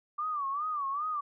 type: tone with vibrato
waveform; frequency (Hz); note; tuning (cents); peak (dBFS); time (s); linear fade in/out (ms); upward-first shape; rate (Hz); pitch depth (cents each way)
sine; 1167; D6; -11; -30; 0.18-1.21; 10; sine; 2.5; 130
effects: none